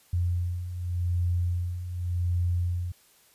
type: beating tone pair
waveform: sine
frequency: 87.31 / 88.18 Hz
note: F2 / F2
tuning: 0 / +17 cents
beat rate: 0.87 Hz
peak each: -32 / -26 dBFS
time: 0.13-2.92 s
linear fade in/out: 5 ms
effects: white hiss -60 dBFS RMS until 3.34 s + resampled to 32000 Hz